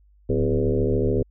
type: tone with frequency modulation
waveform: sine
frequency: 254.8 Hz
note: C4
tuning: 46 cents flat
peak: -18 dBFS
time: 0.29-1.23 s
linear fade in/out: 10 ms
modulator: 73.9 Hz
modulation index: 3.3
effects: added 50 Hz sine -53 dBFS peak until 1.3 s